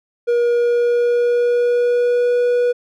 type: tone with pitch glide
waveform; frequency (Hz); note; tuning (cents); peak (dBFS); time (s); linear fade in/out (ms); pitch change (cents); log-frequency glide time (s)
triangle; 477 to 487; A#4 to B4; +40 to -24; -11; 0.27-2.73; 20; +36; 0.52-2.36
effects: none